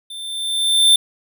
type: tone with level ramp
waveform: square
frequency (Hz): 3562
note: A7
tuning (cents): +21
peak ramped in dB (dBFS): -31 to -8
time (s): 0.1-0.96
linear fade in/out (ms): 5
effects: none